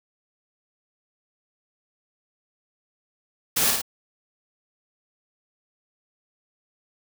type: noise with echo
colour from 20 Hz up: white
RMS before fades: -22 dBFS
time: 3.56-3.71 s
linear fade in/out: 10 ms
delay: 54 ms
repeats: 2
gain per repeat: -3 dB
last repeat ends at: 3.818 s
effects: none